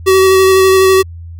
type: tone with vibrato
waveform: square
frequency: 380 Hz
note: F#4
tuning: 46 cents sharp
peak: -6 dBFS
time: 0.06-1.03 s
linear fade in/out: 20 ms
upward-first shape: square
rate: 12 Hz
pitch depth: 11 cents each way
effects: added 84 Hz sine -26 dBFS peak until 1.39 s